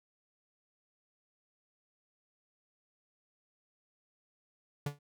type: tone with exponential decay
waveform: 45% pulse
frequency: 144.3 Hz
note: D3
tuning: 30 cents flat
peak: -30 dBFS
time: 4.86-4.99 s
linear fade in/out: 5 ms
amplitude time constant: 27 ms
effects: none